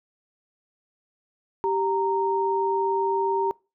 sine tone pair together, 390 / 927.6 Hz, G4 / A#5, -9 / -9 cents, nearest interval octave + minor third, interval 1500 cents, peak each -24 dBFS, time 1.64-3.51 s, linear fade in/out 0 ms, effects noise-tail reverb RT60 0.3 s tail -25 dB re dry

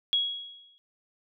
sine tone with exponential decay, 3322 Hz, G#7, in tune, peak -20 dBFS, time 0.13-0.78 s, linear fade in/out 0 ms, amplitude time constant 140 ms, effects none

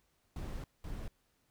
brown noise bursts at uneven times, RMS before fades -41 dBFS, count 2, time 0.36-0.64 / 0.84-1.08 s, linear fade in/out 2 ms, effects pink hiss -75 dBFS RMS until 1.5 s

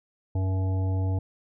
harmonic tone, 94.5 Hz, F#2, 37 cents sharp, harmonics 1 / 3 / 5 / 7 / 9, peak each -23 / -36 / -41 / -42 / -44 dBFS, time 0.35-1.19 s, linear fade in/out 5 ms, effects none

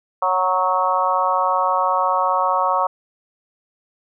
harmonic tone with a mistuned harmonic, 184.5 Hz, F#3, 5 cents flat, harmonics 3 / 4 / 5 / 6 / 7, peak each -24 / -23 / -21 / -20 / -25 dBFS, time 0.22-2.87 s, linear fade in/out 5 ms, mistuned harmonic 5, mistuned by +18 cents, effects none

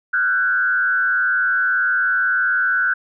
sine tone with frequency modulation, 1499 Hz, F#6, 22 cents sharp, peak -15 dBFS, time 0.13-2.94 s, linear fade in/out 10 ms, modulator 99.9 Hz, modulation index 0.94, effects none

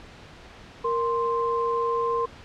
sine tone pair together, 466.2 / 1046.5 Hz, A#4 / C6, 0 / 0 cents, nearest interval octave + major second, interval 1400 cents, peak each -25 / -25 dBFS, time 0.84-2.26 s, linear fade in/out 10 ms, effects pink hiss -46 dBFS RMS until 2.44 s + low-pass 4000 Hz 12 dB/octave

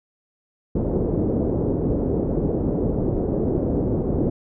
white low-pass noise, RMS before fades -22 dBFS, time 0.75-4.3 s, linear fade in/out 5 ms, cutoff 450 Hz, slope 24 dB/octave, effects none

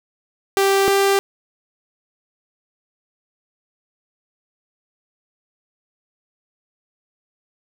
sawtooth tone pair in turn, 392 / 394.5 Hz, G4 / G4, 0 / +11 cents, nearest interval unison, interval 11 cents, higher second, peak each -10 dBFS, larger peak neither, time 0.57-0.88 / 0.88-1.19 s, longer neither, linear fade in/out 0 ms, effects none

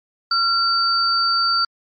sine tone pair together, 1370 / 4608 Hz, F6 / D8, -34 / -34 cents, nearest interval octave + major sixth, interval 2100 cents, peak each -18 dBFS, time 0.31-1.65 s, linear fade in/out 5 ms, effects MP3 64 kbps

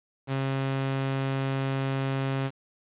sawtooth tone, 135 Hz, C#3, 45 cents flat, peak -22 dBFS, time 0.27-2.51 s, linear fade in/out 50 ms, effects resampled to 8000 Hz + 8-bit

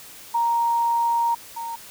sine tone pair in turn, 934 / 925.9 Hz, A#5 / A#5, +3 / -12 cents, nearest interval unison, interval 15 cents, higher first, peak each -18 / -28 dBFS, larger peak first, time 0.34-1.35 / 1.56-1.76 s, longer first, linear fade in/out 10 ms, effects white hiss -43 dBFS RMS until 1.9 s

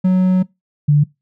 triangle / sine tone pair in turn, 185 / 146.83 Hz, F#3 / D3, 0 / 0 cents, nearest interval major third, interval 400 cents, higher first, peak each -8 dBFS, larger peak neither, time 0.04-0.43 / 0.88-1.04 s, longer first, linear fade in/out 10 ms, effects noise-tail reverb RT60 0.2 s tail -22 dB re dry

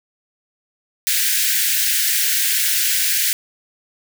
white high-pass noise, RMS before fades -18 dBFS, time 1.07-3.33 s, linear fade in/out 0 ms, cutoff 1500 Hz, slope 96 dB/octave, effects none

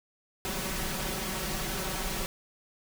pink noise with comb filter, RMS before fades -33 dBFS, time 0.45-2.26 s, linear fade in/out 0 ms, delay 5.3 ms, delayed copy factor +0.9, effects none

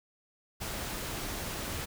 pink noise, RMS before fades -37 dBFS, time 0.6-1.86 s, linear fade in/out 20 ms, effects none

